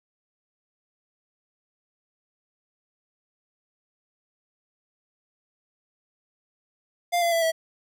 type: tone with pitch steps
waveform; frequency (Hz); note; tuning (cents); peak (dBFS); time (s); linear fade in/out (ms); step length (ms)
square; 698.5 / 682.2 / 666.2 / 650.6; F5 / F5 / E5 / E5; 0 / -41 / +18 / -23; -21; 7.12-7.52; 20; 100
effects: none